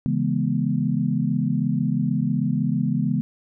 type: chord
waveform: sine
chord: C# minor seventh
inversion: none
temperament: equal with one note detuned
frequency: 138.59 / 164.81 / 207.7 / 243.7 Hz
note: C#3 / E3 / G#3 / B3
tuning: 0 / 0 / 0 / -23 cents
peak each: -25 dBFS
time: 0.06-3.21 s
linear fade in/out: 0 ms
effects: none